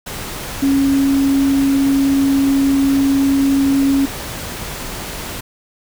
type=tone in noise; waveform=sine; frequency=274.5 Hz; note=C#4; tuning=17 cents flat; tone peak=-11 dBFS; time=0.62-4.06 s; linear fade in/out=10 ms; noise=pink; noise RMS=-27 dBFS; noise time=0.06-5.41 s; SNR=+13 dB; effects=none